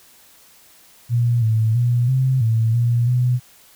sine tone with pitch steps, 119.2 / 110.9 / 120.9 / 130.9 / 112.7 / 118.9 / 124.2 Hz, A#2 / A2 / B2 / C3 / A2 / A#2 / B2, +39 / +14 / -36 / +1 / +42 / +35 / +10 cents, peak -14 dBFS, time 1.09-3.4 s, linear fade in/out 50 ms, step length 330 ms, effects white hiss -50 dBFS RMS until 3.75 s

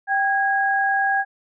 sine tone pair together, 784 / 1645 Hz, G5 / G#6, 0 / -17 cents, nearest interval octave + minor second, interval 1283 cents, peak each -20 dBFS, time 0.07-1.25 s, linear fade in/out 50 ms, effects none

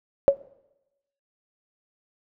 sine tone with exponential decay, 556 Hz, C#5, 5 cents sharp, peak -7 dBFS, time 0.28-0.37 s, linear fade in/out 0 ms, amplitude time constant 18 ms, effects noise-tail reverb RT60 0.9 s tail -21 dB re dry

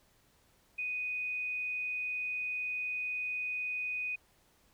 sine tone, 2489 Hz, D#7, in tune, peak -33 dBFS, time 0.78-4.16 s, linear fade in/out 10 ms, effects pink hiss -68 dBFS RMS until 4.73 s

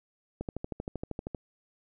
click train, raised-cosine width 2 ms, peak -21 dBFS, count 13, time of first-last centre 0.41-1.347 s, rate 12.8 Hz, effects none

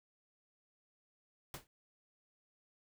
pink noise with exponential decay, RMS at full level -41 dBFS, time 1.54-1.67 s, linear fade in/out 1 ms, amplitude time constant 28 ms, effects none

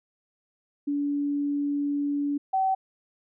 sine tone pair in turn, 287 / 764.2 Hz, D4 / G5, -40 / -44 cents, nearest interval octave + perfect fourth, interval 1696 cents, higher second, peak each -24 / -21 dBFS, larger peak second, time 0.87-2.38 / 2.53-2.75 s, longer first, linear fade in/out 10 ms, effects none

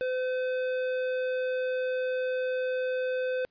sine tone with hard clipping, 510 Hz, C5, 44 cents flat, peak -29 dBFS, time 0.01-3.45 s, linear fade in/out 0 ms, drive 11 dB, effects pink hiss -74 dBFS RMS until 3.5 s + resampled to 11025 Hz

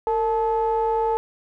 triangle ring-modulated tone, 207.5 Hz, G#3, 1 cent flat, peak -14 dBFS, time 0.07-1.17 s, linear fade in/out 0 ms, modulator 663 Hz, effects none

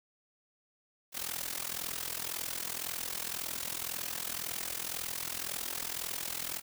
white noise with amplitude modulation, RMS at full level -34 dBFS, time 1.12-6.62 s, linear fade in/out 50 ms, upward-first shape sine, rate 41.9 Hz, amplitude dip 85%, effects none

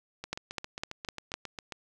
two click trains, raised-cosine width 0.2 ms, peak -21 / -15 dBFS, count 12 / 5, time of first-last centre 0.24-1.722 / 0.33-1.34 s, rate 7.42 / 3.96 Hz, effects none

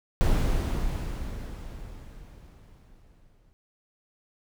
brown noise with exponential decay, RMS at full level -21 dBFS, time 0.21-3.53 s, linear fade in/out 0 ms, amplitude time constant 720 ms, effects none

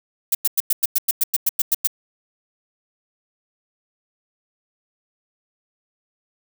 violet noise bursts, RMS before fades -17 dBFS, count 13, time 0.32-1.873 s, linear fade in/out 5 ms, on 29 ms, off 98 ms, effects none

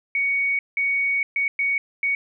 sine tone bursts at uneven times, 2235 Hz, C#7, 14 cents sharp, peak -19 dBFS, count 5, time 0.15-0.59 / 0.77-1.23 / 1.36-1.48 / 1.59-1.78 / 2.03-2.15 s, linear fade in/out 2 ms, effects none

